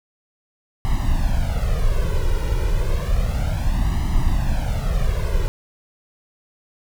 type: noise with flanger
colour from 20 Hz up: brown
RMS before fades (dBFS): -19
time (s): 0.85-5.48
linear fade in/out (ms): 0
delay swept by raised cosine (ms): 1 to 2.1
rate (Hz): 0.31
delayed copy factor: +0.95
effects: none